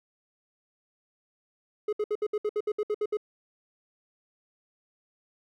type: tone bursts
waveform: triangle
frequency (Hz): 421.4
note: G#4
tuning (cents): +25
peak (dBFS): -23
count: 12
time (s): 1.88-3.171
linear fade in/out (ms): 5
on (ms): 48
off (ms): 65
effects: none